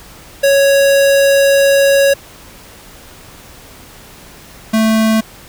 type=tone pair in turn; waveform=square; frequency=554.4 / 220.6 Hz; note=C#5 / A3; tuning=0 / +5 cents; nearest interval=octave + major third; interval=1595 cents; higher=first; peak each=-8 / -10 dBFS; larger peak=first; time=0.43-2.14 / 4.73-5.21 s; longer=first; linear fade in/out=10 ms; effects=pink hiss -38 dBFS RMS until 5.48 s